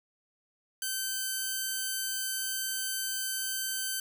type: tone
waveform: 5% pulse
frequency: 1543 Hz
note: G6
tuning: 28 cents flat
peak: -20 dBFS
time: 0.82-4 s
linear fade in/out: 2 ms
effects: none